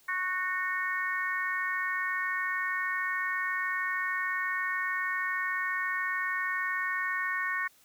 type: harmonic tone with a mistuned harmonic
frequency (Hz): 367.2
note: F#4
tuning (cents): -13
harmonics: 3 / 4 / 5 / 6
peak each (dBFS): -35 / -36 / -31 / -38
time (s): 0.08-7.68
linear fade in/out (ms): 10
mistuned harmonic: 4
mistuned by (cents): +17
effects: white hiss -62 dBFS RMS until 7.84 s